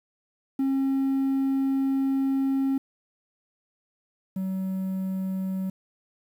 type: tone pair in turn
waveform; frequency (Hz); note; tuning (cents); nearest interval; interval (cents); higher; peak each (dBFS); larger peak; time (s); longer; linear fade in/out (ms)
triangle; 270 / 189.44; C#4 / F#3; -45 / +41; tritone; 614; first; -19 / -24; first; 0.59-2.78 / 4.36-5.7; first; 5
effects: tanh soft clip ceiling -15 dBFS + 9-bit